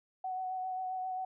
sine tone with vibrato, 746 Hz, F#5, 14 cents sharp, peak -34 dBFS, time 0.24-1.25 s, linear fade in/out 5 ms, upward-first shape sine, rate 7.5 Hz, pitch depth 18 cents each way, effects none

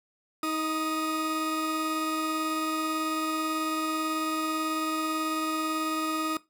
40% pulse tone pair together, 315.8 / 1245 Hz, D#4 / D#6, +26 / +1 cents, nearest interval 2 octaves, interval 2375 cents, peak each -29 / -30 dBFS, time 0.43-6.37 s, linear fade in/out 2 ms, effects noise-tail reverb RT60 0.2 s tail -18 dB re dry

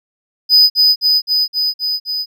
triangle tone with echo, 4990 Hz, D#8, 4 cents sharp, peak -4 dBFS, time 0.49-0.7 s, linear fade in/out 50 ms, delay 260 ms, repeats 6, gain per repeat -2 dB, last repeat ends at 2.26 s, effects none

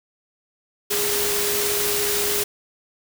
sine tone in noise, 411.6 Hz, G#4, 16 cents flat, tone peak -26 dBFS, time 0.9-2.44 s, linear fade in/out 10 ms, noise white, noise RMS -23 dBFS, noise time 0.9-2.44 s, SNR -6 dB, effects none

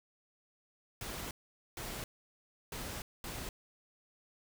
pink noise bursts at uneven times, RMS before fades -42 dBFS, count 4, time 1.01-1.31 / 1.77-2.04 / 2.72-3.02 / 3.24-3.49 s, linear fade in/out 2 ms, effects none

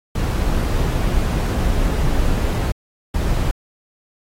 brown noise bursts at uneven times, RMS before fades -18 dBFS, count 2, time 0.15-2.72 / 3.14-3.51 s, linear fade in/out 5 ms, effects AAC 48 kbps

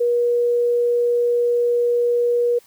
sine tone, 479.7 Hz, A#4, 50 cents sharp, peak -15 dBFS, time 0-2.59 s, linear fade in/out 10 ms, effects white hiss -53 dBFS RMS until 2.66 s

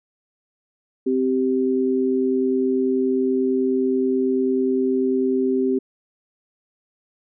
sine tone pair together, 260.1 / 389.4 Hz, C4 / G4, -10 / -12 cents, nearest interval perfect fifth, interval 698 cents, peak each -20 / -20 dBFS, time 1.06-5.79 s, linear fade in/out 10 ms, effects none

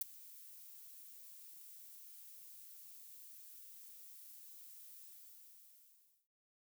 violet noise with ADSR envelope, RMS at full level -34 dBFS, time 0.01-6.28 s, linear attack 5 ms, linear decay 14 ms, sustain -22 dB, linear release 1300 ms, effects none

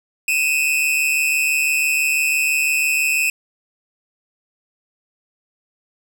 45% pulse tone pair together, 2511 / 2657 Hz, D#7 / E7, +15 / +13 cents, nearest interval minor second, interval 98 cents, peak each -19 dBFS, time 0.28-3.3 s, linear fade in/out 2 ms, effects none

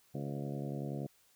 harmonic tone with a mistuned harmonic, 70.6 Hz, C#2, 32 cents sharp, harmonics 2 / 3 / 4 / 5 / 6 / 7 / 8 / 9 / 10, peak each -39 / -43 / -45 / -47 / -49 / -50 / -51 / -52 / -53 dBFS, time 0.14-1.07 s, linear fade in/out 10 ms, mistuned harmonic 7, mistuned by +36 cents, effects white hiss -68 dBFS RMS until 1.35 s

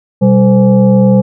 sine tone with frequency modulation, 196 Hz, G3, in tune, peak -4 dBFS, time 0.21-1.22 s, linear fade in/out 20 ms, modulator 321 Hz, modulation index 0.92, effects none

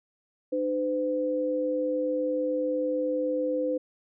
sine tone pair together, 302.1 / 509 Hz, D4 / C5, +49 / -48 cents, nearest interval major sixth, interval 903 cents, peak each -30 / -26 dBFS, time 0.52-3.78 s, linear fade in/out 10 ms, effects none

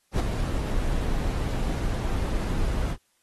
brown noise with ADSR envelope, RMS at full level -19 dBFS, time 0.12-2.97 s, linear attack 79 ms, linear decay 4 ms, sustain -7 dB, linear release 58 ms, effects white hiss -69 dBFS RMS until 3.22 s + AAC 32 kbps

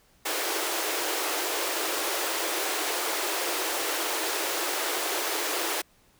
pink high-pass noise, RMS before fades -29 dBFS, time 0.25-5.82 s, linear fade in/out 10 ms, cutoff 310 Hz, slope 96 dB/octave, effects pink hiss -62 dBFS RMS until 6.19 s

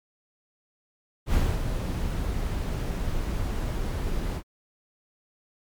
brown noise with ADSR envelope, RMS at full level -21 dBFS, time 1.26-4.43 s, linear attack 81 ms, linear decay 240 ms, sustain -7 dB, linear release 68 ms, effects MP3 96 kbps

